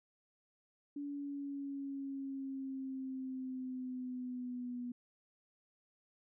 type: exponential sweep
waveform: sine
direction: down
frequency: 287.1 to 243.8 Hz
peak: -39 dBFS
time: 0.96-4.92 s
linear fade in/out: 5 ms
effects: none